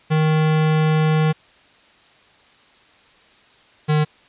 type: tone pair in turn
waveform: square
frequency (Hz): 156 / 152.35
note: D#3 / D#3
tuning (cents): +5 / -36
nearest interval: unison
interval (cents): 41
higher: first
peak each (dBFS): -15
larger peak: neither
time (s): 0.1-1.33 / 3.88-4.05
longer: first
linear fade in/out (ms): 20
effects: white hiss -52 dBFS RMS until 4.28 s + resampled to 8000 Hz